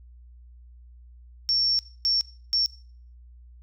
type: tone bursts at uneven times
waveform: sine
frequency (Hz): 5460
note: F8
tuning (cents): -40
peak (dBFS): -20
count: 3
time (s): 1.49-1.79 / 2.05-2.21 / 2.53-2.66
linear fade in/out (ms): 0
effects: noise-tail reverb RT60 0.5 s tail -19 dB re dry + added 60 Hz sine -46 dBFS peak until 3.62 s